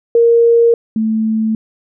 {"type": "tone pair in turn", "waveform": "sine", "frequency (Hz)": [466.4, 220.1], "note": ["A#4", "A3"], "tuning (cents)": [1, 1], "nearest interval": "octave + minor second", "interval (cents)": 1300, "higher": "first", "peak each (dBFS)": [-6, -12], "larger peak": "first", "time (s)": [[0.15, 0.74], [0.96, 1.55]], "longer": "neither", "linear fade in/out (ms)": 2, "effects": []}